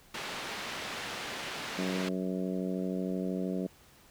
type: band-pass noise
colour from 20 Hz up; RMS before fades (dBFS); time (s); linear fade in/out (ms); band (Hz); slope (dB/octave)
white; -39; 0.14-2.09; 5; 130 to 3200; 12
type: harmonic tone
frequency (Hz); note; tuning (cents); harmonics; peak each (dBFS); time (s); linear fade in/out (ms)
93; F#2; +9; 2 / 3 / 4 / 5 / 6 / 7; -33 / -37 / -39 / -41 / -43 / -44; 1.78-3.67; 5
effects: pink hiss -59 dBFS RMS until 4.1 s